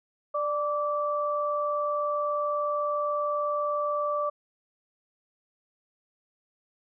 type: tone pair together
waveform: sine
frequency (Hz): 590.6 / 1163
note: D5 / D6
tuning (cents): +10 / -17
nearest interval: octave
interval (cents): 1173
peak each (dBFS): -28 / -28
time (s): 0.34-4.3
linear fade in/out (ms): 10
effects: none